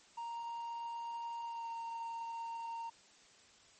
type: tone with pitch glide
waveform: triangle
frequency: 932.3 to 921.6 Hz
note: A#5 to A#5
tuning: 0 to -20 cents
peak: -38 dBFS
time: 0.17-2.9 s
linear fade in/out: 10 ms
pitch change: -20 cents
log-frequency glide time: 1.45-1.68 s
effects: white hiss -63 dBFS RMS until 3.79 s + MP3 32 kbps